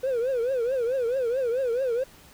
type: tone with vibrato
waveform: triangle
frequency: 497.8 Hz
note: B4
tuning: 14 cents sharp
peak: -20 dBFS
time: 0.03-2.04 s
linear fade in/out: 10 ms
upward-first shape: triangle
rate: 4.6 Hz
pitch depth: 180 cents each way
effects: tanh soft clip ceiling -18 dBFS + pink hiss -52 dBFS RMS until 2.33 s